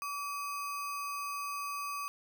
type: tone with sample-and-hold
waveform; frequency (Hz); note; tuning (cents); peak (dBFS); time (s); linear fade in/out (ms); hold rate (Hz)
sine; 1149; D6; -38; -35; 0.02-2.08; 0; 3675
effects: none